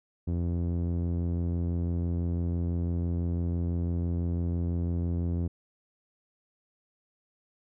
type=tone with low-pass filter; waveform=sawtooth; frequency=86 Hz; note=F2; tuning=26 cents flat; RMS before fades=-29 dBFS; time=0.27-5.48 s; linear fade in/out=10 ms; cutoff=310 Hz; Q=0.87; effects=none